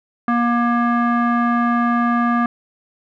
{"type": "tone with low-pass filter", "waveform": "square", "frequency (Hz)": 237.8, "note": "A#3", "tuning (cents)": 35, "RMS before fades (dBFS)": -17, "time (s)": [0.28, 2.46], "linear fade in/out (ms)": 2, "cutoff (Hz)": 1400, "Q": 9.5, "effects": []}